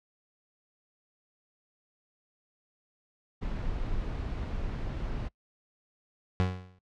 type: noise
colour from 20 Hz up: brown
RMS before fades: -33 dBFS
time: 3.41-5.29 s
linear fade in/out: 20 ms
type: tone with exponential decay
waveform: 30% pulse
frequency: 92 Hz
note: F#2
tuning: 9 cents flat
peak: -19 dBFS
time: 6.4-6.79 s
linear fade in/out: 0 ms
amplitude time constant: 83 ms
effects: noise-tail reverb RT60 0.1 s tail -24 dB re dry + low-pass 4000 Hz 12 dB/octave